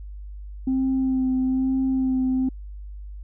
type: tone with vibrato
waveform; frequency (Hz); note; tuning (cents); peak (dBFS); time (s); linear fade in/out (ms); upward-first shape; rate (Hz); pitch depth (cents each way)
sine; 261.1; C4; -3; -18; 0.67-2.49; 5; sine; 1.1; 19
effects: tanh soft clip ceiling -16 dBFS + added 50 Hz sine -34 dBFS peak until 3.23 s